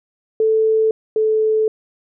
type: tone pair in turn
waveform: sine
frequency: 440 / 435.7 Hz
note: A4 / A4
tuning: 0 / -17 cents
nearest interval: unison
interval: 17 cents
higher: first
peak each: -12 / -13 dBFS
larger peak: first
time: 0.4-0.91 / 1.16-1.68 s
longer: second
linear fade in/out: 2 ms
effects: none